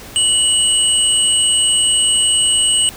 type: tone pair together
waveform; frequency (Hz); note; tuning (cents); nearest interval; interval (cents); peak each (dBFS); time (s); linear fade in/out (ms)
sine; 2940 / 8280; F#7 / C9; -12 / -19; octave + tritone; 1793; -14; 0.16-2.89; 0
effects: pink hiss -35 dBFS RMS until 2.96 s

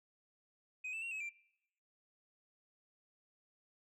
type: tone with pitch steps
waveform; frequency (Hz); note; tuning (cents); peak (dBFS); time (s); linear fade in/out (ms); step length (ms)
sine; 2510 / 2647 / 2740 / 2570 / 2362; D#7 / E7 / F7 / E7 / D7; +15 / +7 / -34 / -45 / +9; -37; 0.84-1.295; 10; 91
effects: noise-tail reverb RT60 0.8 s tail -23 dB re dry + tanh soft clip ceiling -39 dBFS

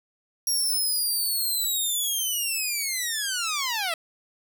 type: linear sweep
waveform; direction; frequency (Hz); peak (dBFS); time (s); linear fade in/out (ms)
10% pulse; down; 5640 to 636; -17; 0.47-3.94; 2
effects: none

